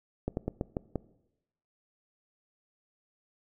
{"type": "slowing click train", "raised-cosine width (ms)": 2, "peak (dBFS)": -17, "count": 6, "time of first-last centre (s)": [0.28, 0.957], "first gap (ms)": 91, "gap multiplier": 1.2, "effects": ["noise-tail reverb RT60 0.9 s tail -20 dB re dry"]}